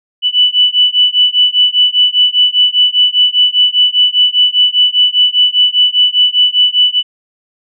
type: beating tone pair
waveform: sine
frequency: 2972 / 2977 Hz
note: F#7 / F#7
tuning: +7 / +10 cents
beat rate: 5 Hz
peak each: -10 dBFS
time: 0.22-7.03 s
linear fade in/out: 50 ms
effects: none